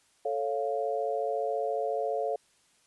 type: chord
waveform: sine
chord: A augmented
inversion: none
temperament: equal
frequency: 440 / 554.4 / 698.5 Hz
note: A4 / C#5 / E#5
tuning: 0 / 0 / 0 cents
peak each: -32 dBFS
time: 0.25-2.36 s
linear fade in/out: 5 ms
effects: white hiss -66 dBFS RMS until 2.86 s + resampled to 24000 Hz